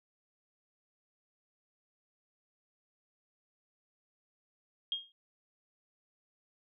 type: tone with exponential decay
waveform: sine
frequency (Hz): 3242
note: G#7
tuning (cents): -42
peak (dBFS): -28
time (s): 4.92-5.12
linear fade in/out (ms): 1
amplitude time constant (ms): 42
effects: none